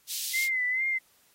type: high-pass noise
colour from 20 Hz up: pink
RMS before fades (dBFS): -34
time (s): 0.07-0.49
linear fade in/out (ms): 50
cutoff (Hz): 3400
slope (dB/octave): 24
type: tone with vibrato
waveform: sine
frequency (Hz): 2050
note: C7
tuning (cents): -36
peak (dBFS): -25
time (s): 0.33-0.99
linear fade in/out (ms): 20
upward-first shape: sine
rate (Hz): 2.3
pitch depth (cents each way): 60
effects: white hiss -64 dBFS RMS until 1.34 s + AAC 48 kbps